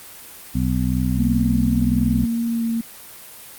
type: harmonic tone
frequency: 63 Hz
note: B1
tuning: 35 cents sharp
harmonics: 1 / 2 / 3 / 4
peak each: -23 / -23 / -23 / -23 dBFS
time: 0.54-2.26 s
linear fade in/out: 20 ms
type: tone with vibrato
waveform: sine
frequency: 230.7 Hz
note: A#3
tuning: 18 cents flat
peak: -19 dBFS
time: 1.18-2.81 s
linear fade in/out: 5 ms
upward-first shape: triangle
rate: 1.8 Hz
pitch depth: 16 cents each way
effects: white hiss -40 dBFS RMS until 3.58 s + Opus 32 kbps